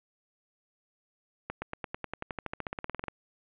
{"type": "accelerating click train", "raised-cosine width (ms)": 0.5, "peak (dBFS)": -19, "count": 22, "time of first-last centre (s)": [1.5, 3.083], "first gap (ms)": 120, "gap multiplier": 0.95, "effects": ["resampled to 8000 Hz", "9-bit"]}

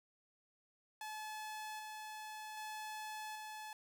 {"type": "tone with tremolo", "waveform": "sawtooth", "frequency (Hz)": 860, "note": "A5", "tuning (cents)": -40, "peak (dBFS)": -40, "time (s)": [1.01, 3.73], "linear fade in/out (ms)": 2, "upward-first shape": "square", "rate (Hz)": 0.64, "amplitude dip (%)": 25, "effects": []}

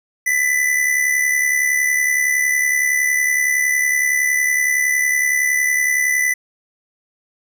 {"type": "tone with amplitude modulation", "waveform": "square", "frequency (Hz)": 1995, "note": "B6", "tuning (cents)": 17, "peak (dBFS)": -13, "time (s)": [0.26, 6.34], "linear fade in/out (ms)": 10, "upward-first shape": "sine", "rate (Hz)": 70.8, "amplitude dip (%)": 55, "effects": []}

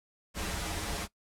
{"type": "noise with comb filter", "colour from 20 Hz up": "pink", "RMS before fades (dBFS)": -35, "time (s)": [0.34, 1.08], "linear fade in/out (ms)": 50, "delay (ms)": 7.9, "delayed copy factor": -0.95, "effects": ["noise-tail reverb RT60 0.1 s tail -19 dB re dry", "low-pass 11000 Hz 12 dB/octave"]}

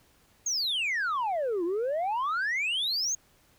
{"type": "exponential two-way sweep", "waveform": "sine", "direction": "down then up", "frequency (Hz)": [6710, 329.6, 6710], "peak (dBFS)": -24, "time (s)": [0.46, 3.15], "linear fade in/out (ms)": 5, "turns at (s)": 1.64, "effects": ["tanh soft clip ceiling -25 dBFS", "pink hiss -63 dBFS RMS until 3.58 s"]}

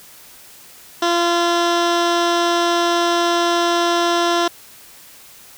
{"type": "tone with low-pass filter", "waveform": "15% pulse", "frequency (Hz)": 343.7, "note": "F4", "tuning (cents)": -28, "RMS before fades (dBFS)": -17, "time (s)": [1.02, 4.48], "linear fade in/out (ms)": 5, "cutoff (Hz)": 5100, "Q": 1.5, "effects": ["white hiss -43 dBFS RMS until 5.57 s"]}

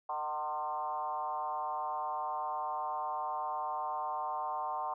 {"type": "tone with frequency modulation", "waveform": "sine", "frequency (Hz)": 905, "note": "A5", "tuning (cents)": 48, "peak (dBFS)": -33, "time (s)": [0.09, 4.94], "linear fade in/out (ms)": 5, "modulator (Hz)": 148, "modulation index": 1.5, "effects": []}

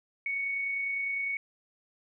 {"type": "tone with amplitude modulation", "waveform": "sine", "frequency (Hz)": 2225, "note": "C#7", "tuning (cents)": 6, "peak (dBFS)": -28, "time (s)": [0.26, 1.37], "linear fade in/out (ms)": 2, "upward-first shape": "sine", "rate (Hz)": 29.9, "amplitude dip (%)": 25, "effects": []}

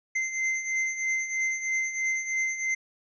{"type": "beating tone pair", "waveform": "square", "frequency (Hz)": [2074, 2077.1], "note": ["C7", "C7"], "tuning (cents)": [-16, -13], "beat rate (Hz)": 3.1, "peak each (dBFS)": [-34, -28], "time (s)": [0.15, 2.75], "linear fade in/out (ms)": 10, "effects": ["resampled to 16000 Hz"]}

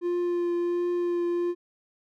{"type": "tone with vibrato", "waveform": "triangle", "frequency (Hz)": 349.2, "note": "F4", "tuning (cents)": 0, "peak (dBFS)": -22, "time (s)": [0.01, 1.55], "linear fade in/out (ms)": 50, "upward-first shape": "triangle", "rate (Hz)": 1.4, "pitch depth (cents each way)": 14, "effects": []}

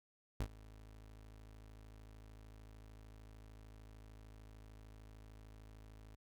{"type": "tone with ADSR envelope", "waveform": "30% pulse", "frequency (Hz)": 53.3, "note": "G#1", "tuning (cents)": 46, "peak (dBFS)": -31, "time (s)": [0.4, 6.16], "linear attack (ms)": 5, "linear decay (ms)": 67, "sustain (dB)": -21, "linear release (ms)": 17, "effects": []}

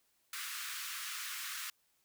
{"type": "high-pass noise", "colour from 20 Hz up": "pink", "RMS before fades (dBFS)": -42, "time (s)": [0.33, 1.7], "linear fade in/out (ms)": 2, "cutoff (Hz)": 1200, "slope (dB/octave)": 48, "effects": ["white hiss -75 dBFS RMS until 2.04 s"]}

